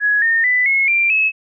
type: tone with pitch steps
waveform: sine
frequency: 1676 / 1827.7 / 1993.1 / 2174 / 2370 / 2585 Hz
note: G#6 / A#6 / B6 / C#7 / D7 / E7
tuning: +15 / -35 / +15 / -34 / +15 / -34 cents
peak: -12 dBFS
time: 0-1.32 s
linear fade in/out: 50 ms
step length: 220 ms
effects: none